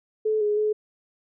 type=tone with pitch steps; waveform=sine; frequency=432.8 / 417.8 / 426 Hz; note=A4 / G#4 / G#4; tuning=-29 / +10 / +44 cents; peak=-20 dBFS; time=0.25-0.73 s; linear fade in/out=10 ms; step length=160 ms; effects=none